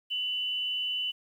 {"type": "tone pair together", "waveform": "sine", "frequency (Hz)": [2767, 2988], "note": ["F7", "F#7"], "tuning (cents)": [-17, 16], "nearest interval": "minor second", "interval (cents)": 133, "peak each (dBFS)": [-37, -29], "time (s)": [0.1, 1.12], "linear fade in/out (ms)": 20, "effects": ["10-bit"]}